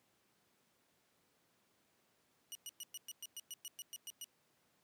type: tone bursts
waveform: 15% pulse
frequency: 2917 Hz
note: F#7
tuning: 25 cents flat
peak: -37 dBFS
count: 13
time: 2.52-4.243 s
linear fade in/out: 0 ms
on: 31 ms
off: 110 ms
effects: pink hiss -75 dBFS RMS until 4.83 s + high-pass 150 Hz 12 dB/octave